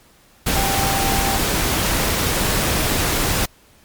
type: tone in noise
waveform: sine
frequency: 783 Hz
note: G5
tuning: 2 cents flat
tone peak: -23 dBFS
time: 0.56-1.38 s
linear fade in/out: 10 ms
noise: pink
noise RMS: -19 dBFS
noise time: 0.46-3.46 s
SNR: -7 dB
effects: pink hiss -52 dBFS RMS until 3.84 s + MP3 96 kbps